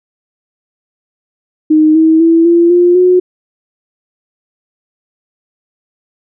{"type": "tone with pitch steps", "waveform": "sine", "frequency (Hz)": [310, 320, 330.3, 341, 352, 363.4], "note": ["D#4", "D#4", "E4", "F4", "F4", "F#4"], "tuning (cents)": [-6, 49, 4, -41, 14, -31], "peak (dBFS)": -4, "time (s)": [1.7, 3.2], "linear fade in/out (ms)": 10, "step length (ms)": 250, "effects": []}